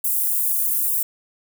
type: high-pass noise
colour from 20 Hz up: white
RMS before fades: -21 dBFS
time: 0.04-1.03 s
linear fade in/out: 5 ms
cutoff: 10000 Hz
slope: 24 dB/octave
effects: none